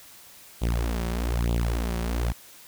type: tone with flanger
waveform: sawtooth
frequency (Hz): 58.27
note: A#1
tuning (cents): 0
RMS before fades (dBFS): -26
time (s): 0.61-2.33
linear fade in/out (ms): 20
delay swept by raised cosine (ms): 0.26 to 5.36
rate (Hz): 1.1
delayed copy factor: +1
effects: white hiss -49 dBFS RMS until 2.67 s